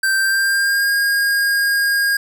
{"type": "tone with pitch glide", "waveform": "square", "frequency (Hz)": [1565, 1624.9], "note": ["G6", "G#6"], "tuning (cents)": [-3, -38], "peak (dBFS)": -15, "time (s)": [0.03, 2.17], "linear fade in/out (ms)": 5, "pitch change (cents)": 65, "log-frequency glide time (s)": [0.15, 0.92], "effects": []}